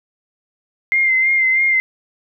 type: tone with vibrato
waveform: sine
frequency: 2093 Hz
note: C7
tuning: in tune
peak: -12 dBFS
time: 0.92-1.8 s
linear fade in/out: 0 ms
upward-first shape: sine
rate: 3.1 Hz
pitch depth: 33 cents each way
effects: none